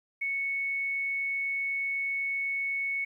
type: tone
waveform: sine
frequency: 2213 Hz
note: C#7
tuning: 3 cents flat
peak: -28 dBFS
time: 0.21-3.05 s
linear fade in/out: 10 ms
effects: 11-bit